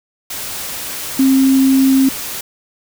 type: tone in noise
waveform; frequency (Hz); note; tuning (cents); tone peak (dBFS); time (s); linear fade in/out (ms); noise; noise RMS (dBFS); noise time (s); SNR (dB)
sine; 266.7; C4; +33; -8; 1.19-2.09; 5; white; -25; 0.3-2.41; +14
effects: none